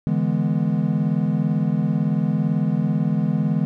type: chord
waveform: triangle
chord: E dominant seventh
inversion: third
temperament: equal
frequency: 146.83 / 164.81 / 207.7 / 246.9 Hz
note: D3 / E3 / G#3 / B3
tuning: 0 / 0 / 0 / 0 cents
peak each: -22 / -20 / -21 / -25 dBFS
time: 0.07-3.65 s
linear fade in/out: 0 ms
effects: none